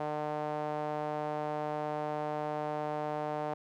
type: tone with band-pass filter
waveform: sawtooth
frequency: 150.7 Hz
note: D3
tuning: 45 cents sharp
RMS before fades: -35 dBFS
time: 0-3.54 s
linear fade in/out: 5 ms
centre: 710 Hz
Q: 2.3
effects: none